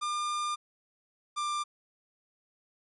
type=tone pair in turn; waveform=45% pulse; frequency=1202 / 1188.2 Hz; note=D6 / D6; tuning=+40 / +20 cents; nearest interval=unison; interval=20 cents; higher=first; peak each=-30 / -30 dBFS; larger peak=neither; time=0.01-0.56 / 1.36-1.64 s; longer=first; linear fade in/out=20 ms; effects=resampled to 24000 Hz